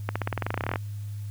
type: accelerating click train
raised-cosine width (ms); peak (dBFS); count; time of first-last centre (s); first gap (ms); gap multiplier
0.5; -12; 18; 0.09-0.758; 66; 0.93
effects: added 103 Hz sine -32 dBFS peak until 1.3 s + white hiss -56 dBFS RMS until 1.3 s